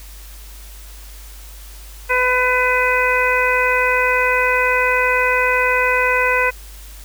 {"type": "harmonic tone", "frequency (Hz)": 502, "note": "B4", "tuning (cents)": 28, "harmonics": [1, 2, 3, 4, 5], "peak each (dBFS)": [-20, -20, -20, -20, -20], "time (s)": [2.09, 6.51], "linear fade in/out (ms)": 20, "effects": ["added 50 Hz sine -35 dBFS peak until 7.04 s", "white hiss -42 dBFS RMS until 7.04 s"]}